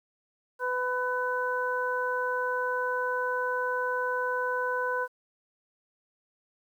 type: harmonic tone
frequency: 500 Hz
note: B4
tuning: 21 cents sharp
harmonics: 1 / 2 / 3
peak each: -31 / -31 / -31 dBFS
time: 0.59-5.08 s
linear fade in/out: 50 ms
effects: 10-bit